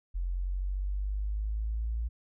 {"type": "exponential sweep", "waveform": "sine", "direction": "up", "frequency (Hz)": [43.65, 57.4], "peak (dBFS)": -29, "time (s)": [0.14, 2.09], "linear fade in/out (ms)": 20, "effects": []}